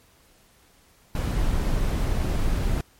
brown noise, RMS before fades -23 dBFS, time 1.15-2.81 s, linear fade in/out 2 ms, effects pink hiss -58 dBFS RMS until 2.99 s + MP3 64 kbps

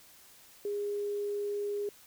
sine tone, 409.7 Hz, G#4, 24 cents flat, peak -31 dBFS, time 0.65-1.89 s, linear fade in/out 2 ms, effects white hiss -57 dBFS RMS until 2.06 s

